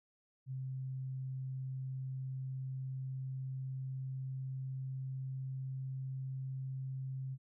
sine tone with pitch glide, 131.4 to 132.39 Hz, C3 to C3, +8 to +21 cents, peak -38 dBFS, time 0.46-7.38 s, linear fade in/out 50 ms, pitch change +13 cents, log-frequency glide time 1.13-6.41 s, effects none

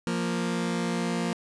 sawtooth tone pair together, 174.78 / 233.1 Hz, F3 / A#3, +2 / 0 cents, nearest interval perfect fourth, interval 498 cents, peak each -25 dBFS, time 0.07-1.33 s, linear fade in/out 0 ms, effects resampled to 22050 Hz

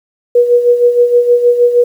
sine tone with tremolo, 483.6 Hz, B4, 36 cents flat, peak -3 dBFS, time 0.35-1.84 s, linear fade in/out 5 ms, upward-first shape sine, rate 6.4 Hz, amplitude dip 65%, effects 7-bit

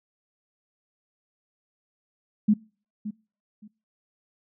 sine tone with echo, 211.2 Hz, G#3, 29 cents sharp, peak -15 dBFS, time 2.48-2.54 s, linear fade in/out 10 ms, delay 570 ms, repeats 2, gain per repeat -14 dB, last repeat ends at 3.68 s, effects noise-tail reverb RT60 0.4 s tail -25 dB re dry

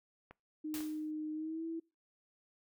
clicks, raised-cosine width 0.5 ms, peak -36 dBFS, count 2, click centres 0.31 / 0.806 s
sine tone with pitch glide, 307.9 to 328.1 Hz, D#4 to E4, -18 to -8 cents, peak -37 dBFS, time 0.64-1.8 s, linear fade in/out 10 ms, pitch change +110 cents, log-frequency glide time 1.33-1.65 s
white noise with exponential decay, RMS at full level -42 dBFS, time 0.74-1.11 s, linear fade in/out 1 ms, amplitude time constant 79 ms
effects noise-tail reverb RT60 0.3 s tail -25 dB re dry

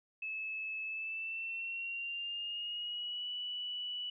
sine tone with pitch glide, 2602 to 2955 Hz, E7 to F#7, -23 to -3 cents, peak -37 dBFS, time 0.22-4.1 s, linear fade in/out 5 ms, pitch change +220 cents, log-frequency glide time 0.84-3.28 s, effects none

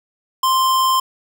square tone, 1046.5 Hz, C6, in tune, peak -14 dBFS, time 0.43-1 s, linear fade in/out 5 ms, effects none

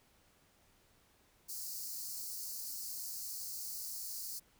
white high-pass noise, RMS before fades -43 dBFS, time 1.48-4.4 s, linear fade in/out 20 ms, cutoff 4300 Hz, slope 96 dB/octave, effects pink hiss -69 dBFS RMS until 4.59 s

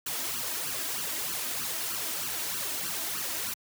white noise with flanger, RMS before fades -33 dBFS, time 0.06-3.54 s, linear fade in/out 5 ms, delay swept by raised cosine 0.66 to 3.26 ms, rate 3.2 Hz, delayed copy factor +0.75, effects high-pass 100 Hz 12 dB/octave

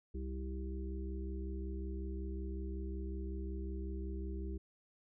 harmonic tone, 65.41 Hz, C2, in tune, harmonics 1 / 3 / 5 / 6, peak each -39 / -48 / -48 / -49 dBFS, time 0.14-4.58 s, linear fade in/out 10 ms, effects none

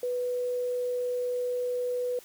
sine tone, 493.9 Hz, B4, in tune, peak -27 dBFS, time 0.03-2.19 s, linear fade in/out 2 ms, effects white hiss -53 dBFS RMS until 2.24 s

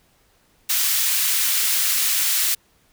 white high-pass noise, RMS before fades -20 dBFS, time 0.69-2.55 s, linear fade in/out 10 ms, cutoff 1800 Hz, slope 12 dB/octave, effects pink hiss -60 dBFS RMS until 2.92 s

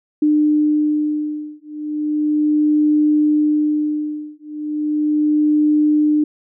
sine beating tone pair, 300.9 / 301.26 Hz, D4 / D4, +42 / +44 cents, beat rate 0.36 Hz, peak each -17 dBFS, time 0.22-6.24 s, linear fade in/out 5 ms, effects none

